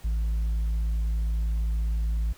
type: tone with tanh clipping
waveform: sine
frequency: 55 Hz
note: A1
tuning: in tune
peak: -24 dBFS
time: 0.04-2.33 s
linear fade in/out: 10 ms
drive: 3 dB
effects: pink hiss -53 dBFS RMS until 2.37 s